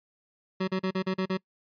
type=tone bursts; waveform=25% pulse; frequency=188 Hz; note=F#3; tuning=28 cents sharp; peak=-22 dBFS; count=7; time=0.6-1.374 s; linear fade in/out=10 ms; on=78 ms; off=38 ms; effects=noise-tail reverb RT60 0.1 s tail -25 dB re dry + resampled to 11025 Hz